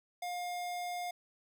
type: tone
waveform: square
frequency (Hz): 710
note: F5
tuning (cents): +28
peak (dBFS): -37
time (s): 0.22-1.11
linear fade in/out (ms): 5
effects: none